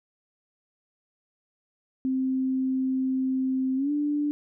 sine tone with pitch glide, 261.6 to 293.6 Hz, C4 to D4, 0 to 0 cents, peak -23 dBFS, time 2.05-4.31 s, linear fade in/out 0 ms, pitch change +200 cents, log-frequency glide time 3.76-3.91 s, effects none

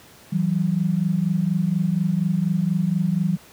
sine tone pair together, 163.82 / 188 Hz, E3 / F#3, -10 / +28 cents, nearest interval major second, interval 238 cents, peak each -21 dBFS, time 0.32-3.37 s, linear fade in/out 10 ms, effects pink hiss -48 dBFS RMS until 3.52 s + high-pass 80 Hz 12 dB/octave

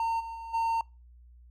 triangle tone with level steps, 912 Hz, A#5, 38 cents flat, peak -24 / -34 / -36 / -23 dBFS, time 0-0.81 s, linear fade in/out 2 ms, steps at 0.19 / 0.34 / 0.53 s, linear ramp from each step 20 ms, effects noise-tail reverb RT60 0.3 s tail -26 dB re dry + added 60 Hz sine -51 dBFS peak until 1.5 s

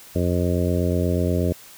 harmonic tone, 88.3 Hz, F2, 20 cents sharp, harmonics 1 / 2 / 3 / 4 / 5 / 6 / 7, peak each -22 / -25 / -27 / -28 / -29 / -30 / -30 dBFS, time 0.15-1.53 s, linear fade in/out 10 ms, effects white hiss -45 dBFS RMS until 1.77 s

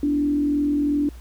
sine tone with frequency modulation, 290.8 Hz, D4, 17 cents flat, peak -18 dBFS, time 0.03-1.09 s, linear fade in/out 2 ms, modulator 42.8 Hz, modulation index 0.41, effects added 60 Hz sine -37 dBFS peak until 1.2 s + pink hiss -52 dBFS RMS until 1.2 s

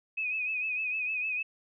sine tone with vibrato, 2534 Hz, D#7, 31 cents sharp, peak -29 dBFS, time 0.17-1.43 s, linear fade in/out 10 ms, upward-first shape triangle, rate 6.6 Hz, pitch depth 70 cents each way, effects none

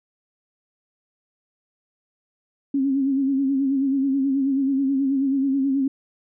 sine tone with vibrato, 272 Hz, C#4, 33 cents flat, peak -18 dBFS, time 2.74-5.88 s, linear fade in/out 5 ms, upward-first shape sine, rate 9.3 Hz, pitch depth 55 cents each way, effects none

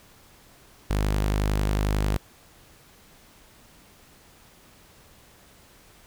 sawtooth tone, 51.1 Hz, G#1, 27 cents flat, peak -18 dBFS, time 0.9-2.17 s, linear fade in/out 5 ms, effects pink hiss -54 dBFS RMS until 6.06 s

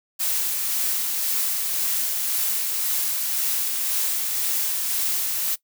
blue noise with tremolo, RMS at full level -23 dBFS, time 0.19-5.56 s, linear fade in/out 20 ms, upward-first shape sine, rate 1.9 Hz, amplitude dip 25%, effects noise-tail reverb RT60 0.1 s tail -20 dB re dry

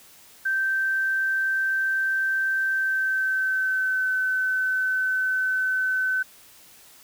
sine tone with pitch glide, 1558 to 1520.7 Hz, G6 to F#6, -11 to +47 cents, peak -21 dBFS, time 0.45-6.23 s, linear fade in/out 10 ms, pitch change -42 cents, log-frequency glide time 2.68-4.1 s, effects white hiss -51 dBFS RMS until 7.03 s

